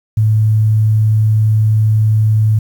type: tone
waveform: sine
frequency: 108.5 Hz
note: A2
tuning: 24 cents flat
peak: -8 dBFS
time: 0.17-2.59 s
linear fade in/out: 5 ms
effects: 7-bit